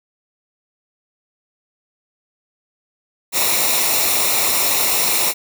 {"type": "noise with comb filter", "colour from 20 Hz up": "white", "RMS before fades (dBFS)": -17, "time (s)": [3.32, 5.34], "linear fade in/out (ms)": 50, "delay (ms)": 0.63, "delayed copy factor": -0.65, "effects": []}